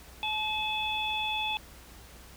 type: harmonic tone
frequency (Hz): 860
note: A5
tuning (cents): -40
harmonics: 1 / 3 / 4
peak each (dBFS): -33 / -33 / -33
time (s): 0.23-1.57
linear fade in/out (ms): 0
effects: added 60 Hz sine -52 dBFS peak until 2.36 s + pink hiss -52 dBFS RMS until 2.36 s